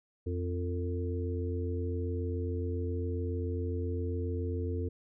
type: harmonic tone with a mistuned harmonic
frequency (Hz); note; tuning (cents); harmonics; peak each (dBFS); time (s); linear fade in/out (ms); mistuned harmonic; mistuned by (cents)
87.31; F2; 0; 1 / 3 / 4 / 5; -32 / -40 / -41 / -39; 0.26-4.89; 10; 5; +46
effects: none